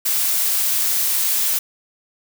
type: noise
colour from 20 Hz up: blue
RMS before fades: -19 dBFS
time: 0.05-1.59 s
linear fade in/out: 10 ms
effects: none